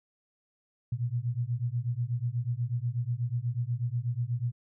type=beating tone pair; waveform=sine; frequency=116.5 / 124.7 Hz; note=A#2 / B2; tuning=-1 / +17 cents; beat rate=8.2 Hz; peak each=-31 dBFS; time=0.92-4.52 s; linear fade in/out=5 ms; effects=none